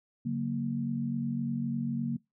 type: chord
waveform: sine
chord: F# major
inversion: second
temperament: equal with one note detuned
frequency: 141.42 / 185 / 233.1 Hz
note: C#3 / F#3 / A#3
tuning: +35 / 0 / 0 cents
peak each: -34 / -37 / -31 dBFS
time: 0.25-2.17 s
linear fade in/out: 10 ms
effects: noise-tail reverb RT60 0.2 s tail -24 dB re dry